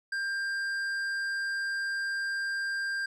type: tone with tanh clipping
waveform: triangle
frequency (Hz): 1592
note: G6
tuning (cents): +26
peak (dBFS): -31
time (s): 0.12-3.06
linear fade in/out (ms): 5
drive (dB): 13
effects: none